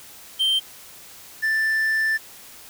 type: tone pair in turn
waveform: triangle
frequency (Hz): 3136 / 1768.2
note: G7 / A6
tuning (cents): 0 / +8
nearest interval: minor seventh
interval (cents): 992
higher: first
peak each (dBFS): -16 / -17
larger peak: first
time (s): 0.39-0.6 / 1.42-2.18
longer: second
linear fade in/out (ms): 20
effects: white hiss -44 dBFS RMS until 2.69 s